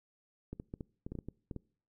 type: clicks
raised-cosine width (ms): 3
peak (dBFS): -28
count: 11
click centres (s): 0.53 / 0.599 / 0.739 / 0.808 / 1.065 / 1.12 / 1.153 / 1.188 / 1.286 / 1.512 / 1.563
effects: noise-tail reverb RT60 0.5 s tail -24 dB re dry